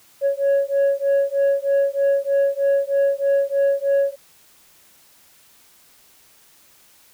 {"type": "beating tone pair", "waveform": "sine", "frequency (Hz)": [554.4, 557.6], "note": ["C#5", "C#5"], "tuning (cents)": [0, 10], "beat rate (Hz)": 3.2, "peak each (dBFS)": -17, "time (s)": [0.21, 4.16], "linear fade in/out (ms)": 50, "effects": ["tanh soft clip ceiling -13 dBFS", "white hiss -53 dBFS RMS until 7.13 s"]}